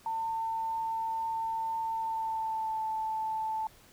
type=tone with pitch glide; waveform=sine; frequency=899 to 878.5 Hz; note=A5 to A5; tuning=+37 to -3 cents; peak=-30 dBFS; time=0.06-3.67 s; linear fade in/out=2 ms; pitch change=-40 cents; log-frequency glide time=1.95-2.82 s; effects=pink hiss -58 dBFS RMS until 3.92 s